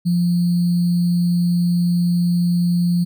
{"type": "tone with sample-and-hold", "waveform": "sine", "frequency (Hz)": 174.61, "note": "F3", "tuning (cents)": 0, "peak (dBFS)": -14, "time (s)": [0.05, 3.05], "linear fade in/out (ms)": 20, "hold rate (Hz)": 4410, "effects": []}